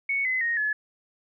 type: tone with pitch steps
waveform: sine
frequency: 2218 / 2034 / 1865.1 / 1710.3 Hz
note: C#7 / C7 / A#6 / A6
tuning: 0 / -50 / 0 / -50 cents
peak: -23 dBFS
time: 0.09-0.73 s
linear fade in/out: 5 ms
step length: 160 ms
effects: none